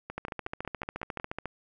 two click trains, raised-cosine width 0.5 ms, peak -22 / -19 dBFS, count 7 / 19, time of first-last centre 0.1-1.199 / 0.18-1.457 s, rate 5.46 / 14.1 Hz, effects none

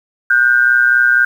sine tone pair together, 1451 / 1575 Hz, F#6 / G6, -34 / +8 cents, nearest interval minor second, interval 142 cents, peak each -11 dBFS, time 0.3-1.25 s, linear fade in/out 5 ms, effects 7-bit

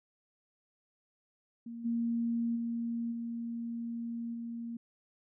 sine tone with level steps, 233.1 Hz, A#3, in tune, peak -40 / -29 / -32 / -35 / -37 dBFS, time 1.66-4.77 s, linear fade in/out 5 ms, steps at 1.84 / 2.55 / 3.11 / 4.33 s, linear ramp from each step 20 ms, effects none

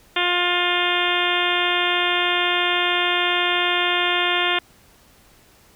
harmonic tone, 353.7 Hz, F4, 22 cents sharp, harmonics 1 / 2 / 3 / 4 / 5 / 6 / 7 / 8 / 9 / 10, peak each -27 / -27 / -27 / -27 / -27 / -27 / -27 / -27 / -27 / -27 dBFS, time 0.16-4.59 s, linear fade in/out 5 ms, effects pink hiss -53 dBFS RMS until 5.75 s

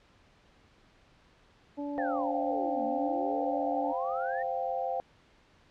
harmonic tone, 287.7 Hz, D4, 36 cents flat, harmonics 1 / 2 / 3, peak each -34 / -40 / -44 dBFS, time 1.77-3.93 s, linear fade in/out 20 ms
sine chord, C suspended fourth, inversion none, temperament equal, 523.3 / 698.5 / 784 Hz, C5 / F5 / G5, 0 / 0 / 0 cents, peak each -34 / -34 / -34 dBFS, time 1.98-5 s, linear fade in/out 0 ms
sine exponential two-way sweep, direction down then up, 1864.7 to 220 to 1864.7 Hz, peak -38 dBFS, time 1.98-4.43 s, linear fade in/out 10 ms, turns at 2.84 s
effects pink hiss -62 dBFS RMS until 5.7 s + low-pass 4000 Hz 12 dB/octave

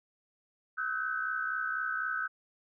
sine tone cluster, 1288 / 1505 / 1569 Hz, E6 / F#6 / G6, -41 / +29 / +1 cents, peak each -36 / -33 / -38 dBFS, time 0.77-2.28 s, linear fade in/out 20 ms, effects none

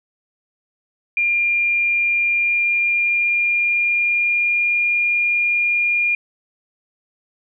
sine tone with pitch glide, 2400 to 2415 Hz, D7 to D7, +37 to +48 cents, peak -15 dBFS, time 1.17-6.15 s, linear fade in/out 2 ms, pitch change +11 cents, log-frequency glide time 2.41-4.82 s, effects none

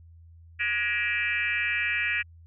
sine tone with frequency modulation, 2125 Hz, C7, 26 cents sharp, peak -24 dBFS, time 0.59-2.23 s, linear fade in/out 20 ms, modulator 226 Hz, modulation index 2.3, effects added 83 Hz sine -48 dBFS peak until 2.46 s

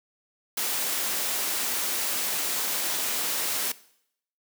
white high-pass noise, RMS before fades -28 dBFS, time 0.57-3.72 s, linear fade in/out 5 ms, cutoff 230 Hz, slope 12 dB/octave, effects noise-tail reverb RT60 0.7 s tail -19 dB re dry

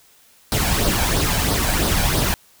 pink noise with flanger, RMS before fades -19 dBFS, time 0.52-2.34 s, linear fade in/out 0 ms, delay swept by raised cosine 0.2 to 1.3 ms, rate 3 Hz, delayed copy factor +0.55, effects white hiss -53 dBFS RMS until 2.6 s

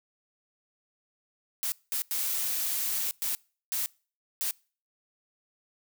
blue noise bursts at uneven times, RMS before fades -30 dBFS, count 6, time 1.63-1.72 / 1.92-2.02 / 2.11-3.11 / 3.22-3.35 / 3.72-3.86 / 4.41-4.51 s, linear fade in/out 0 ms, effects noise-tail reverb RT60 0.4 s tail -25 dB re dry

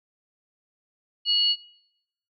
sine tone pair together, 2900 / 4399 Hz, F#7 / C#8, -35 / -14 cents, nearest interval perfect fifth, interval 721 cents, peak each -22 dBFS, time 1.25-1.56 s, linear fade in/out 50 ms, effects noise-tail reverb RT60 0.9 s tail -24 dB re dry

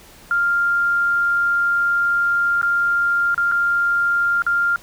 sine tone with dropouts, 1396.9 Hz, F6, in tune, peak -15 dBFS, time 0.31-4.76 s, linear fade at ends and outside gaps 1 ms, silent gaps 2.615-2.629 / 3.345-3.378 / 3.515-3.52 / 4.421-4.465 s, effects pink hiss -45 dBFS RMS until 4.82 s

